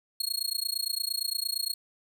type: tone with amplitude modulation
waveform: sawtooth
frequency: 4300 Hz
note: C8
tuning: 47 cents sharp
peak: -22 dBFS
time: 0.2-1.74 s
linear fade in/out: 5 ms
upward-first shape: sine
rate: 28.7 Hz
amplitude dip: 100%
effects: none